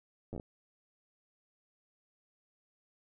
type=slowing click train; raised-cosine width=2 ms; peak=-29 dBFS; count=6; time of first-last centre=0.33-0.398 s; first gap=9 ms; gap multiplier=1.21; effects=none